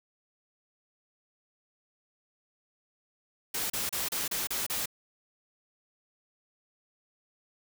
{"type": "noise bursts", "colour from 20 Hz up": "white", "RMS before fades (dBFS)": -32, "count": 7, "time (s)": [3.54, 4.858], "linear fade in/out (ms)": 5, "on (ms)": 160, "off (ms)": 33, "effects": []}